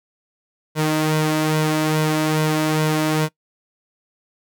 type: tone with flanger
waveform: sawtooth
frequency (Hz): 155.1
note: D#3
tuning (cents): -5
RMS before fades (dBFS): -19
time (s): 0.75-3.29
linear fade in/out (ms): 50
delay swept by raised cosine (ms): 2 to 3.1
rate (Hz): 2.4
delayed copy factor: +0.55
effects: noise-tail reverb RT60 0.1 s tail -22 dB re dry